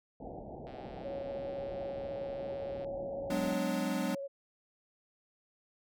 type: low-pass noise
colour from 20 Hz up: white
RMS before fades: -45 dBFS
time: 0.2-3.54 s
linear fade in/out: 5 ms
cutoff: 820 Hz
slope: 96 dB/octave
type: click train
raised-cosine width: 0.3 ms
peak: -40 dBFS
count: 286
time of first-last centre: 0.67-2.846 s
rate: 131 Hz
type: tone with vibrato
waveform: sine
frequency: 554 Hz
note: C#5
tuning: 1 cent flat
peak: -37 dBFS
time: 1.04-4.28 s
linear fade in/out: 20 ms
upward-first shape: sine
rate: 16 Hz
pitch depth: 19 cents each way
type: chord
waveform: square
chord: G# half-diminished seventh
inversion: third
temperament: equal with one note detuned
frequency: 185 / 207.7 / 251.1 / 293.7 Hz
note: F#3 / G#3 / B3 / D4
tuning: 0 / 0 / +29 / 0 cents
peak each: -38 dBFS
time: 3.3-4.15 s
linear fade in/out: 5 ms
effects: none